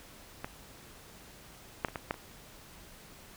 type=clicks; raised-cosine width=0.5 ms; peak=-21 / -13 / -26 / -20 / -15 / -29 dBFS; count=6; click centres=0.445 / 1.848 / 1.885 / 1.958 / 2.109 / 2.142 s; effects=pink hiss -53 dBFS RMS until 3.36 s

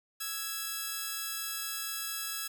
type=tone pair together; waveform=5% pulse; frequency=1320.1 / 1661.2 Hz; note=E6 / G#6; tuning=+2 / 0 cents; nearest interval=major third; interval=398 cents; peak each=-26 dBFS; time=0.2-2.48 s; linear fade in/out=10 ms; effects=none

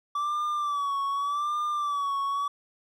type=tone with vibrato; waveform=triangle; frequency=1155 Hz; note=D6; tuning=29 cents flat; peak=-24 dBFS; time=0.15-2.48 s; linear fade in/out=5 ms; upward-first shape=sine; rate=0.85 Hz; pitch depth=70 cents each way; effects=none

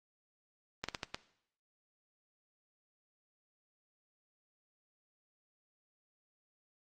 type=slowing click train; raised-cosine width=0.2 ms; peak=-18 dBFS; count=5; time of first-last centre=0.84-1.145 s; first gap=46 ms; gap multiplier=1.35; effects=noise-tail reverb RT60 0.7 s tail -18 dB re dry + Opus 32 kbps

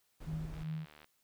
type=noise; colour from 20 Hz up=brown; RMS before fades=-46 dBFS; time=0.2-0.64 s; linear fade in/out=10 ms
type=tone with tremolo; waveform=sine; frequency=157.7 Hz; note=D#3; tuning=24 cents sharp; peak=-35 dBFS; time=0.26-0.86 s; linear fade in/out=20 ms; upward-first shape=sine; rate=2.7 Hz; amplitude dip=75%
type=click train; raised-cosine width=0.3 ms; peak=-39 dBFS; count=39; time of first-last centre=0.54-1.044 s; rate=75.4 Hz
effects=white hiss -75 dBFS RMS until 1.23 s

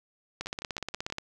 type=two click trains; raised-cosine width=0.2 ms; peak=-16 / -22 dBFS; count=14 / 5; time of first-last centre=0.41-1.184 / 0.46-1.101 s; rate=16.8 / 6.24 Hz; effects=none

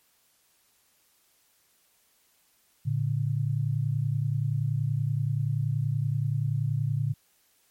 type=tone pair together; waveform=sine; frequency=113.08 / 143.6 Hz; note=A2 / D3; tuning=+48 / -39 cents; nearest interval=major third; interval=413 cents; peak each=-27 dBFS; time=2.85-7.14 s; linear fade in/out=20 ms; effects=white hiss -66 dBFS RMS until 7.7 s + MP3 64 kbps

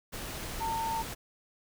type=tone in noise; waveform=sine; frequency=900 Hz; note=A5; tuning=39 cents sharp; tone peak=-30 dBFS; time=0.6-1.03 s; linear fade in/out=20 ms; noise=pink; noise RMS=-39 dBFS; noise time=0.12-1.15 s; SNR=+6 dB; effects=none

